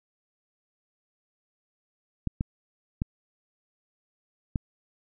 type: clicks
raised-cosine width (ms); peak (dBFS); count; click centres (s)
5; -14; 4; 2.273 / 2.409 / 3.019 / 4.558
effects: none